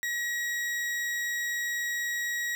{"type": "tone", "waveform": "40% pulse", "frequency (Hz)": 1907, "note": "A#6", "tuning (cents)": 39, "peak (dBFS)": -28, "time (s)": [0.03, 2.55], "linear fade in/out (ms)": 0, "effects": []}